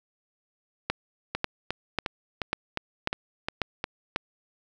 two click trains, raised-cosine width 0.3 ms, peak -12 / -9 dBFS, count 8 / 7, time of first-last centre 1.35-3.841 / 0.9-4.161 s, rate 2.81 / 1.84 Hz, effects none

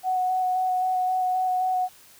sine tone with vibrato, 740 Hz, F#5, in tune, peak -21 dBFS, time 0.03-1.89 s, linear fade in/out 50 ms, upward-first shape square, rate 3.8 Hz, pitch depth 10 cents each way, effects white hiss -52 dBFS RMS until 2.19 s

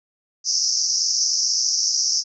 white band-pass noise, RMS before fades -21 dBFS, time 0.44-2.24 s, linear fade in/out 50 ms, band 5000 to 6100 Hz, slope 96 dB/octave, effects none

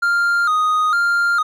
triangle tone with vibrato, 1318.5 Hz, E6, in tune, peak -12 dBFS, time 0.02-1.43 s, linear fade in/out 10 ms, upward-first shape square, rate 1.1 Hz, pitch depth 100 cents each way, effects none

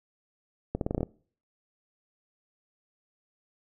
accelerating click train, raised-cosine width 2 ms, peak -15 dBFS, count 8, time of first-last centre 0.75-1.031 s, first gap 62 ms, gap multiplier 0.85, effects noise-tail reverb RT60 0.5 s tail -24 dB re dry

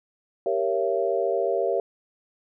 sine chord, G diminished seventh, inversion none, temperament equal with one note detuned, 392 / 466.2 / 554.4 / 674.7 Hz, G4 / Bb4 / Db5 / Fb5, 0 / 0 / 0 / +40 cents, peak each -27 dBFS, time 0.46-1.8 s, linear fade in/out 2 ms, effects none

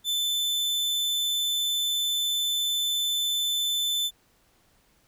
40% pulse tone, 3523 Hz, A7, 1 cent sharp, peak -23 dBFS, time 0.04-4.11 s, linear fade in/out 50 ms, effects pink hiss -64 dBFS RMS until 5.07 s

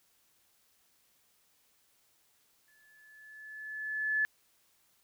sine tone with exponential growth, 1727 Hz, A6, 33 cents flat, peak -25 dBFS, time 2.68-4.25 s, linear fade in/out 0 ms, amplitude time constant 340 ms, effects white hiss -70 dBFS RMS until 5.03 s

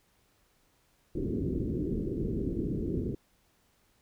white low-pass noise, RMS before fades -32 dBFS, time 1.15-3.15 s, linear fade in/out 5 ms, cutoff 400 Hz, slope 48 dB/octave, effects pink hiss -69 dBFS RMS until 4.01 s

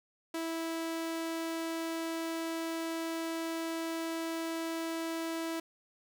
sawtooth tone, 328.1 Hz, E4, 8 cents flat, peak -30 dBFS, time 0.34-5.6 s, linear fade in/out 5 ms, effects 12-bit

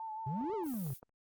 sine tone with vibrato, 879 Hz, A5, 2 cents flat, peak -39 dBFS, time 0-0.64 s, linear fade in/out 2 ms, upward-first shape sine, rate 5.8 Hz, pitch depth 37 cents each way
triangle exponential two-way sweep, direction up then down, 122 to 455.9 to 122 Hz, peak -33 dBFS, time 0.26-0.94 s, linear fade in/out 10 ms, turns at 0.54 s
clicks, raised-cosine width 1 ms, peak -38 dBFS, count 9, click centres 0.412 / 0.442 / 0.498 / 0.535 / 0.663 / 0.74 / 0.866 / 0.904 / 1.029 s
violet noise, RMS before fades -48 dBFS, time 0.63-1 s, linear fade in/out 50 ms
effects Opus 24 kbps

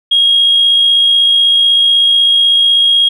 sine tone with amplitude modulation, 3273 Hz, G#7, 26 cents flat, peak -4 dBFS, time 0.11-3.09 s, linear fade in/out 10 ms, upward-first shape sine, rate 56.1 Hz, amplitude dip 30%, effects tanh soft clip ceiling -1 dBFS

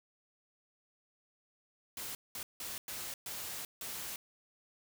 white noise bursts at uneven times, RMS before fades -42 dBFS, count 6, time 1.97-2.15 / 2.35-2.43 / 2.6-2.78 / 2.88-3.14 / 3.26-3.65 / 3.81-4.16 s, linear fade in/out 2 ms, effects none

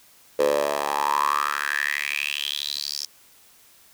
10% pulse tone with high-pass filter sweep, 72.3 Hz, D2, 27 cents flat, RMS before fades -25 dBFS, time 0.39-3.06 s, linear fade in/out 5 ms, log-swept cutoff 490 to 5400 Hz, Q 6.9, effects white hiss -54 dBFS RMS until 3.93 s

